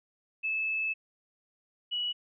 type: tone pair in turn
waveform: sine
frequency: 2612 / 2932 Hz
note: E7 / F#7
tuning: -17 / -16 cents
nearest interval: major second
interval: 201 cents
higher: second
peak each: -28 / -29 dBFS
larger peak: first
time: 0.43-0.94 / 1.91-2.13 s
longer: first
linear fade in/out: 20 ms
effects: none